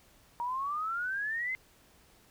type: exponential sweep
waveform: sine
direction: up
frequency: 940 to 2093 Hz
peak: -31 dBFS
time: 0.4-1.55 s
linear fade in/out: 0 ms
effects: pink hiss -62 dBFS RMS until 2.3 s